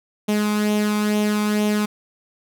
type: tone with flanger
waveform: sawtooth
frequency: 210 Hz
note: G#3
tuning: 19 cents sharp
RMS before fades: -20 dBFS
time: 0.28-1.86 s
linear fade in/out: 10 ms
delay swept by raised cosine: 0.31 to 0.87 ms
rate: 2.2 Hz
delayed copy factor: +0.55
effects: none